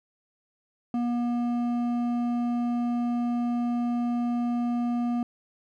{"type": "tone with hard clipping", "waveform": "sine", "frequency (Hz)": 240, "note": "B3", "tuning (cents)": -49, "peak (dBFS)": -26, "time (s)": [0.94, 5.23], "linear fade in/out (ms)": 2, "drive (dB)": 8, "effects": []}